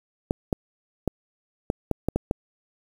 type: clicks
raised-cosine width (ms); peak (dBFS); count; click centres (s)
2; -9; 8; 0.309 / 0.528 / 1.077 / 1.701 / 1.913 / 2.086 / 2.16 / 2.311
effects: 7-bit